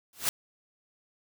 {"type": "noise with exponential growth", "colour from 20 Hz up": "white", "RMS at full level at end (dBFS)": -23, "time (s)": [0.13, 0.29], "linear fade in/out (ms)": 1, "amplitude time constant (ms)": 34, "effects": []}